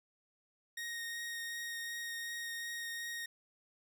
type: tone with vibrato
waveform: sawtooth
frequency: 1864.7 Hz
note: A#6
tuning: in tune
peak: -36 dBFS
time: 0.77-3.26 s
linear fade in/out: 5 ms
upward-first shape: triangle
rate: 2.7 Hz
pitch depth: 11 cents each way
effects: none

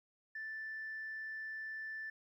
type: tone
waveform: sine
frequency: 1762 Hz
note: A6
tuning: 2 cents sharp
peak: -40 dBFS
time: 0.35-2.1 s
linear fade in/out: 5 ms
effects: tanh soft clip ceiling -37 dBFS + 13-bit

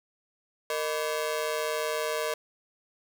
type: ring-modulated tone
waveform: sawtooth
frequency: 539 Hz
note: C#5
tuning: 49 cents flat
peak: -21 dBFS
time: 0.7-2.34 s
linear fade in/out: 2 ms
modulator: 76.9 Hz
effects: none

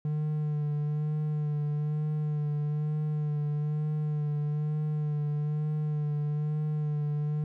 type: tone with vibrato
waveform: triangle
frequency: 150 Hz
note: D3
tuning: 37 cents sharp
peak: -25 dBFS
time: 0.05-7.44 s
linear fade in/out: 2 ms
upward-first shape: sine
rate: 1.1 Hz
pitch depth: 24 cents each way
effects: none

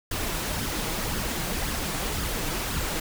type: noise with flanger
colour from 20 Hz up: pink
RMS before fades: -29 dBFS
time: 0.11-3 s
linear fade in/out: 5 ms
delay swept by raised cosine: 0.59 to 6.39 ms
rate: 1.9 Hz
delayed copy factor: +0.5
effects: none

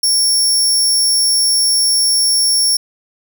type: tone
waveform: 25% pulse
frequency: 5480 Hz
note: F8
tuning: 34 cents flat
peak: -6 dBFS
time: 0.03-2.77 s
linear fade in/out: 5 ms
effects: none

